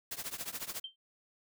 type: noise with tremolo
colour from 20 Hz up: white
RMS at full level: -37 dBFS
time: 0.11-0.8 s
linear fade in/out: 5 ms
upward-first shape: triangle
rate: 14 Hz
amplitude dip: 95%
type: tone with exponential decay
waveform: sine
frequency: 3136 Hz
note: G7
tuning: in tune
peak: -36 dBFS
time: 0.84-0.96 s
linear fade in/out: 5 ms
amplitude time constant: 24 ms
effects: none